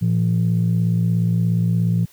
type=tone pair together; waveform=sine; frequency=113.83 / 170.8 Hz; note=A#2 / F3; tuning=-41 / -38 cents; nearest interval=perfect fifth; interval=703 cents; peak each=-17 dBFS; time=0.01-2.06 s; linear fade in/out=20 ms; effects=tanh soft clip ceiling -10 dBFS + white hiss -52 dBFS RMS until 2.12 s